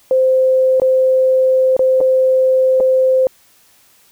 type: tone with dropouts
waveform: sine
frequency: 520 Hz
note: C5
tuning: 11 cents flat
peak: -9 dBFS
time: 0.11-3.27 s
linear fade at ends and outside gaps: 1 ms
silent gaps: 0.799-0.818 / 1.766-1.793 / 2.005-2.011 / 2.802-2.806 s
effects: white hiss -51 dBFS RMS until 4.11 s